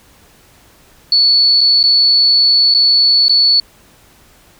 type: tone with dropouts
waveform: sine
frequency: 4435 Hz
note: C#8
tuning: in tune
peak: -7 dBFS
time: 1.12-3.6 s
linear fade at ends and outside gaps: 2 ms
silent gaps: 1.608-1.612 / 1.83-1.838 / 2.74-2.747 / 3.283-3.294 s
effects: pink hiss -47 dBFS RMS until 4.59 s